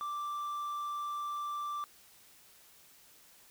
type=tone; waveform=triangle; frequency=1174.7 Hz; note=D6; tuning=in tune; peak=-33 dBFS; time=0.01-1.84 s; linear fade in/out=0 ms; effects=white hiss -60 dBFS RMS until 3.5 s